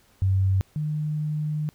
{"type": "tone pair in turn", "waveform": "sine", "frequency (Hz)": [95.7, 151.91], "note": ["G2", "D#3"], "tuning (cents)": [-41, -41], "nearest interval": "minor sixth", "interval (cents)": 800, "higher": "second", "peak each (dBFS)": [-18, -24], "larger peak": "first", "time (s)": [[0.22, 0.61], [0.76, 1.69]], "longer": "second", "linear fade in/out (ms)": 0, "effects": ["pink hiss -60 dBFS RMS until 1.74 s"]}